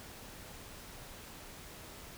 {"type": "silence", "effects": ["pink hiss -50 dBFS RMS until 2.17 s"]}